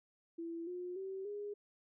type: tone with pitch steps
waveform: sine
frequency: 334.1 / 358.1 / 383.8 / 411.3 Hz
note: E4 / F4 / G4 / G#4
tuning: +23 / +43 / -37 / -17 cents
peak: -40 dBFS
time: 0.38-1.54 s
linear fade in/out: 10 ms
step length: 290 ms
effects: none